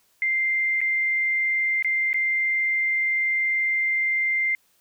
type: tone with dropouts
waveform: sine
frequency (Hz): 2093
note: C7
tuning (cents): 0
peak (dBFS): -20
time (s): 0.22-4.55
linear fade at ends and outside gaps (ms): 1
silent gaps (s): 0.806-0.814 / 1.825-1.846 / 2.131-2.143
effects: white hiss -64 dBFS RMS until 4.8 s